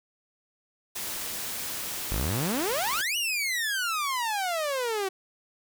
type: noise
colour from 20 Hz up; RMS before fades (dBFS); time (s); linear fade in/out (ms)
white; -34; 0.95-3.02; 10
type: exponential two-way sweep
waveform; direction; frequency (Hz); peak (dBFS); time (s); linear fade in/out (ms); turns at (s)
sawtooth; up then down; 43.23 to 2960 to 372.5; -23; 2.11-5.09; 10; 3.17
effects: none